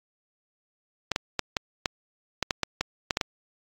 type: clicks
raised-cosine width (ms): 0.2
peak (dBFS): -7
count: 12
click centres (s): 1.117 / 1.161 / 1.393 / 1.568 / 1.858 / 2.427 / 2.508 / 2.633 / 2.81 / 3.108 / 3.171 / 3.212
effects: AAC 48 kbps